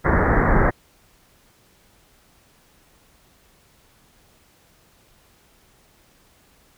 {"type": "low-pass noise", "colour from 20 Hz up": "pink", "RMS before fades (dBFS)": -17, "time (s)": [0.04, 0.71], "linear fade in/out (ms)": 20, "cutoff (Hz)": 2000, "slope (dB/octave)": 96, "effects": ["pink hiss -57 dBFS RMS until 6.77 s"]}